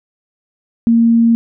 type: tone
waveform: sine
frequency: 231 Hz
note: A#3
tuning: 16 cents flat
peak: -7 dBFS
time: 0.87-1.35 s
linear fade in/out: 0 ms
effects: none